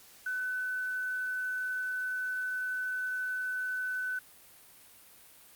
sine tone with quantisation, 1506 Hz, F#6, 30 cents sharp, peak -31 dBFS, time 0.26-4.19 s, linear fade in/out 5 ms, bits 9, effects white hiss -56 dBFS RMS until 5.55 s + Opus 48 kbps

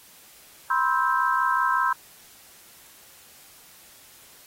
sine chord, C major seventh, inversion third, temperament just, 981.1 / 1046.5 / 1308.1 / 1569.8 Hz, B5 / C6 / E6 / G6, -12 / 0 / -14 / +2 cents, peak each -26 / -24 / -26 / -26 dBFS, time 0.7-1.93 s, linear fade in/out 5 ms, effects white hiss -51 dBFS RMS until 4.46 s + AAC 48 kbps

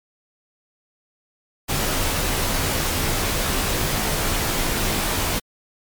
pink noise with comb filter, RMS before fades -22 dBFS, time 1.68-5.4 s, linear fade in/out 20 ms, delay 17 ms, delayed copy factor -0.55, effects MP3 96 kbps

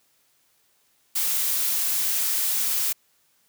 blue noise, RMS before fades -24 dBFS, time 1.15-2.93 s, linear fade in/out 10 ms, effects white hiss -65 dBFS RMS until 3.48 s + high-pass 60 Hz 12 dB/octave

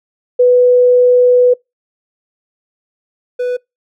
sine / triangle tone pair in turn, 494.9 / 494.9 Hz, B4 / B4, +4 / +4 cents, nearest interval unison, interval 0 cents, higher neither, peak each -5 / -12 dBFS, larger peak first, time 0.39-1.54 / 3.39-3.57 s, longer first, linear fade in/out 10 ms, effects noise-tail reverb RT60 0.2 s tail -26 dB re dry

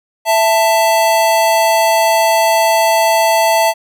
square tone pair together, 663 / 885 Hz, E5 / A5, +10 / +10 cents, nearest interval perfect fourth, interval 500 cents, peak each -13 dBFS, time 0.25-3.74 s, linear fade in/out 50 ms, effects none

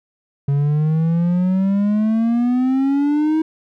triangle exponential sweep, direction up, 138.9 to 319.3 Hz, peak -12 dBFS, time 0.48-3.42 s, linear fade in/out 5 ms, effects none

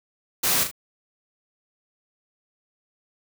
white noise with echo, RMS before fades -22 dBFS, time 0.43-0.64 s, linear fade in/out 10 ms, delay 37 ms, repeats 2, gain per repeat -7 dB, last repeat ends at 0.714 s, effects none

